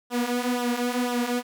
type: tone with flanger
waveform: sawtooth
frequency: 244.3 Hz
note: B3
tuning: 19 cents flat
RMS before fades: -26 dBFS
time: 0.1-1.43 s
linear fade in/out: 50 ms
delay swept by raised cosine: 0.43 to 5.23 ms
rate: 2 Hz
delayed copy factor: -0.7
effects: none